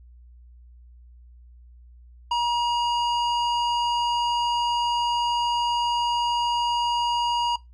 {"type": "tone with low-pass filter", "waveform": "square", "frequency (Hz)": 953, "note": "A#5", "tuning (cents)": 38, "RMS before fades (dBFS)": -23, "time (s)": [2.31, 7.56], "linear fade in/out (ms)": 5, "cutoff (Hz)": 4200, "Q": 0.97, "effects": ["noise-tail reverb RT60 0.2 s tail -20 dB re dry", "added 60 Hz sine -46 dBFS peak until 7.73 s"]}